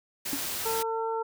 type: noise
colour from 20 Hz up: white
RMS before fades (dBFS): -33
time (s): 0.25-0.83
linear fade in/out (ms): 10
type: tone with exponential decay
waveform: triangle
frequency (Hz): 280.3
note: C#4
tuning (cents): +19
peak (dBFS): -24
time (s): 0.33-0.42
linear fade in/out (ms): 1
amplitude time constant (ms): 19
type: harmonic tone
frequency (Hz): 450.7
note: A4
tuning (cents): +42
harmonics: 1 / 2 / 3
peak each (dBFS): -30 / -31 / -38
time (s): 0.65-1.23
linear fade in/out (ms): 10
effects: none